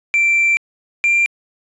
triangle tone pair in turn, 2349 / 2376 Hz, D7 / D7, 0 / +20 cents, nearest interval unison, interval 20 cents, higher second, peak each -9 dBFS, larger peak neither, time 0.14-0.57 / 1.04-1.26 s, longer first, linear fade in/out 0 ms, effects tanh soft clip ceiling -6 dBFS + resampled to 22050 Hz

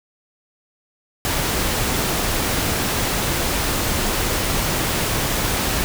pink noise, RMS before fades -21 dBFS, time 1.25-5.84 s, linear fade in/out 0 ms, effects none

